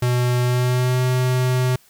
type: tone with pitch glide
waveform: square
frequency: 123.47 to 127.09 Hz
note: B2 to C3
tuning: 0 to -50 cents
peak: -17 dBFS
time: 0.02-1.76 s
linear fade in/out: 5 ms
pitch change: +50 cents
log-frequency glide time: 0.42-1.03 s
effects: white hiss -54 dBFS RMS until 1.89 s